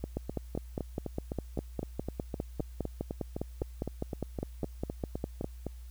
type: two click trains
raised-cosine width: 2 ms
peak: -21 / -19 dBFS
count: 23 / 27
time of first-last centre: 0.04-5.667 / 0.17-5.444 s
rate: 3.91 / 4.93 Hz
effects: added 60 Hz sine -43 dBFS peak until 5.9 s + white hiss -63 dBFS RMS until 5.9 s